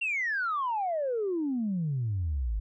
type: exponential sweep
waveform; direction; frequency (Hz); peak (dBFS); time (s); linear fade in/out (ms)
sine; down; 2794 to 49; -26; 0.01-2.6; 10
effects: tanh soft clip ceiling -23 dBFS